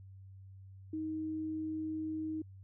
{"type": "tone", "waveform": "sine", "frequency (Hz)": 313.7, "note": "D#4", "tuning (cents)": 14, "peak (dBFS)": -35, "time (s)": [0.93, 2.42], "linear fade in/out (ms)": 5, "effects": ["added 96 Hz sine -50 dBFS peak until 2.63 s"]}